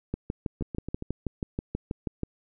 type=two click trains; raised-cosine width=3 ms; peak=-21 / -16 dBFS; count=4 / 14; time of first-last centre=0.61-1.024 / 0.14-2.233 s; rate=7.25 / 6.21 Hz; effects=none